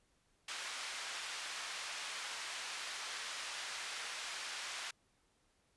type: band-pass noise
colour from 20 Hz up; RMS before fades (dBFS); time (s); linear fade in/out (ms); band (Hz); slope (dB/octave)
pink; -44; 0.48-4.91; 5; 1300 to 6900; 12
effects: pink hiss -75 dBFS RMS until 5.76 s + resampled to 24000 Hz